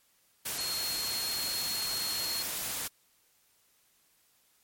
sine tone in noise, 4280 Hz, C8, 38 cents sharp, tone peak -33 dBFS, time 0.58-2.43 s, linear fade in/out 10 ms, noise white, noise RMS -35 dBFS, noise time 0.45-2.88 s, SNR -1 dB, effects white hiss -68 dBFS RMS until 4.63 s + MP3 64 kbps

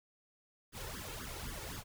pink noise with flanger, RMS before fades -44 dBFS, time 0.72-1.84 s, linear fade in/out 50 ms, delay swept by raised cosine 0.59 to 2.29 ms, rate 3.9 Hz, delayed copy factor +0.9, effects none

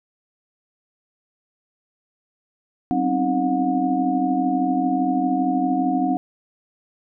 sine tone cluster, 189.8 / 254.3 / 267.1 / 312.1 / 724 Hz, F#3 / C4 / C4 / D#4 / F#5, +44 / -49 / +36 / +5 / -38 cents, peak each -29 / -30 / -21 / -25 / -23 dBFS, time 2.91-6.17 s, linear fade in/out 0 ms, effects none

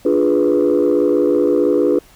sine chord, D diminished seventh, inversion none, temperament equal, 293.7 / 349.2 / 415.3 / 493.9 Hz, D4 / F4 / Ab4 / Cb5, 0 / 0 / 0 / 0 cents, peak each -16 dBFS, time 0.05-1.99 s, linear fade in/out 5 ms, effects tanh soft clip ceiling -6 dBFS + pink hiss -48 dBFS RMS until 2.15 s

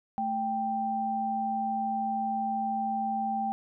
sine tone pair together, 220 / 785.9 Hz, A3 / G5, 0 / +4 cents, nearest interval octave + minor seventh, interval 2204 cents, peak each -34 / -28 dBFS, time 0.18-3.52 s, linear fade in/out 0 ms, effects none

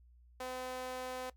sawtooth tone with high-pass filter, 255 Hz, C4, 44 cents flat, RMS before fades -42 dBFS, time 0.4-1.3 s, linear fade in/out 5 ms, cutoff 570 Hz, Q 1.8, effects noise-tail reverb RT60 0.1 s tail -18 dB re dry + added 60 Hz sine -59 dBFS peak until 1.36 s

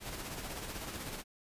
pink noise with tremolo, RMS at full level -40 dBFS, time 0-1.24 s, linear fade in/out 50 ms, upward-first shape sine, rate 16 Hz, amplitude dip 45%, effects resampled to 32000 Hz

